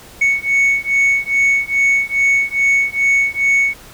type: beating tone pair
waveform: sine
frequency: 2217 / 2219.4 Hz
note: C#7 / C#7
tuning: 0 / +2 cents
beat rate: 2.4 Hz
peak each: -13 dBFS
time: 0.21-3.74 s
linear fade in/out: 10 ms
effects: tanh soft clip ceiling -9 dBFS + pink hiss -40 dBFS RMS until 3.93 s